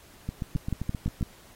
two click trains, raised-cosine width 5 ms, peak -15 / -18 dBFS, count 5 / 8, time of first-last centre 0.56-1.228 / 0.29-1.211 s, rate 5.99 / 7.6 Hz, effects pink hiss -54 dBFS RMS until 1.55 s + AAC 48 kbps

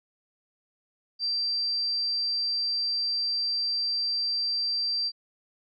sine tone, 4700 Hz, D8, 1 cent sharp, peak -25 dBFS, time 1.19-5.12 s, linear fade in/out 50 ms, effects none

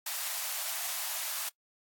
white high-pass noise, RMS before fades -35 dBFS, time 0.06-1.49 s, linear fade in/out 5 ms, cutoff 600 Hz, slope 96 dB/octave, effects noise-tail reverb RT60 0.1 s tail -23 dB re dry + AAC 64 kbps

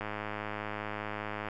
click train, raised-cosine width 0.5 ms, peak -21 dBFS, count 156, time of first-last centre 0.01-1.486 s, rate 105 Hz, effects none

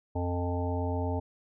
harmonic tone, 88.3 Hz, F2, 20 cents sharp, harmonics 1 / 3 / 5 / 7 / 9 / 10, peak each -30 / -35 / -37 / -38 / -40 / -40 dBFS, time 0.15-1.2 s, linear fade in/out 10 ms, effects none

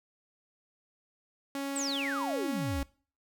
sawtooth tone, 277.2 Hz, C#4, in tune, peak -29 dBFS, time 1.55-2.83 s, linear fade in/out 2 ms
sine exponential sweep, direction down, 8372 to 59.4 Hz, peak -32 dBFS, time 1.76-2.83 s, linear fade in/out 0 ms
effects noise-tail reverb RT60 0.4 s tail -21 dB re dry

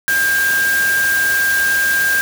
sine tone in noise, 1600 Hz, G6, 35 cents sharp, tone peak -13 dBFS, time 0.08-2.21 s, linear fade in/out 0 ms, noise white, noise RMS -23 dBFS, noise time 0.08-2.21 s, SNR +7 dB, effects none

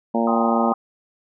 harmonic tone, 115.7 Hz, A#2, 13 cents flat, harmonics 2 / 3 / 4 / 5 / 6 / 7 / 8, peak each -20 / -27 / -28 / -25 / -27 / -28 / -28 dBFS, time 0.14-0.73 s, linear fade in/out 10 ms
sine chord, C minor, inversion second, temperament equal, 784 / 1046.5 / 1244.5 Hz, G5 / C6 / Eb6, 0 / 0 / 0 cents, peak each -25 / -28 / -26 dBFS, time 0.27-0.74 s, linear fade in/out 5 ms
effects none

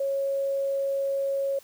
sine tone, 550 Hz, C#5, 14 cents flat, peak -24 dBFS, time 0-1.59 s, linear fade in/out 5 ms, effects white hiss -54 dBFS RMS until 1.63 s

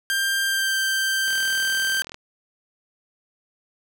sawtooth tone with pitch glide, 1587 to 1567 Hz, G6 to G6, +21 to -1 cents, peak -17 dBFS, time 0.1-2.02 s, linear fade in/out 0 ms, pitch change -22 cents, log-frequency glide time 0.45-0.78 s
click train, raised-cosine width 0.2 ms, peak -19 dBFS, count 36, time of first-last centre 1.28-2.144 s, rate 40.5 Hz
effects none

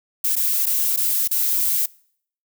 violet noise with dropouts, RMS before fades -20 dBFS, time 0.24-1.86 s, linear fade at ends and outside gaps 5 ms, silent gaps 0.356-0.364 / 0.659-0.665 / 0.963-0.972 / 1.277-1.311 s, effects noise-tail reverb RT60 0.6 s tail -24 dB re dry

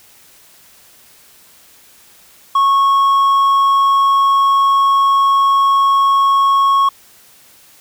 sine tone with hard clipping, 1100 Hz, C#6, 14 cents flat, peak -10 dBFS, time 2.55-6.89 s, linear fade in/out 5 ms, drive 3 dB, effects white hiss -46 dBFS RMS until 7.8 s

